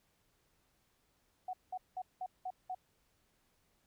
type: tone bursts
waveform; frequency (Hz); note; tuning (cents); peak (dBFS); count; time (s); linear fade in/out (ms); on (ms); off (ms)
sine; 740; F#5; 0; -37; 6; 1.48-2.748; 5; 53; 190
effects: pink hiss -75 dBFS RMS until 3.86 s